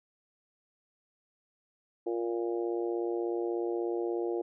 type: harmonic tone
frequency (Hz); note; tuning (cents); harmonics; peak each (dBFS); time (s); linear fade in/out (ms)
116.54; A#2; 0; 3 / 4 / 5 / 6 / 7; -31 / -35 / -43 / -43 / -46; 2.06-4.42; 10
effects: none